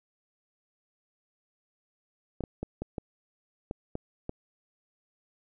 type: clicks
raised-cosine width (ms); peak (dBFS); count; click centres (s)
2; -20; 8; 2.407 / 2.438 / 2.63 / 2.82 / 2.982 / 3.711 / 3.954 / 4.294
effects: none